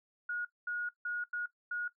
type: tone bursts at uneven times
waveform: sine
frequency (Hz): 1444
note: F#6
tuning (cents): -43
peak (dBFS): -33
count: 5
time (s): 0.29-0.45 / 0.67-0.89 / 1.05-1.24 / 1.33-1.46 / 1.71-1.88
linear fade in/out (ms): 5
effects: noise-tail reverb RT60 0.1 s tail -17 dB re dry